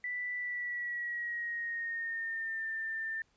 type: tone with pitch glide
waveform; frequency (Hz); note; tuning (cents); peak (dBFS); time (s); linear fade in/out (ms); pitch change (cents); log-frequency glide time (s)
sine; 1975.5 to 1790.7; B6 to A6; 0 to +30; -34; 0.04-3.22; 2; -170; 0.36-2.66
effects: pink hiss -72 dBFS RMS until 3.36 s + resampled to 16000 Hz